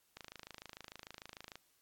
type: click train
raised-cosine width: 0.2 ms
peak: -30 dBFS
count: 38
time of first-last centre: 0.17-1.556 s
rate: 26.7 Hz
effects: white hiss -74 dBFS RMS until 1.81 s + AAC 64 kbps